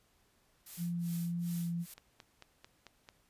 blue noise with tremolo, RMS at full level -46 dBFS, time 0.66-1.94 s, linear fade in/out 5 ms, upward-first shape sine, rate 2.5 Hz, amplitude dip 100%
sine tone with vibrato, 171.4 Hz, F3, 32 cents flat, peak -33 dBFS, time 0.77-1.86 s, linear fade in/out 50 ms, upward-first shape sine, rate 1.9 Hz, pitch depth 12 cents each way
click train, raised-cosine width 0.2 ms, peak -33 dBFS, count 6, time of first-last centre 1.98-3.089 s, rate 4.51 Hz
effects pink hiss -71 dBFS RMS until 3.29 s + resampled to 32000 Hz

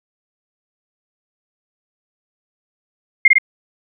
sine tone with echo, 2119 Hz, C7, 21 cents sharp, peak -4 dBFS, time 3.25-3.28 s, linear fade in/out 5 ms, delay 52 ms, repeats 2, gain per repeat -2 dB, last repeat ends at 3.384 s, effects none

